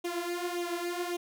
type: tone with flanger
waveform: sawtooth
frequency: 349.2 Hz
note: F4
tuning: in tune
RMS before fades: -34 dBFS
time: 0.04-1.17 s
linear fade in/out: 10 ms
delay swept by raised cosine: 0.3 to 5.3 ms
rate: 1.8 Hz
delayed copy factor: +0.7
effects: none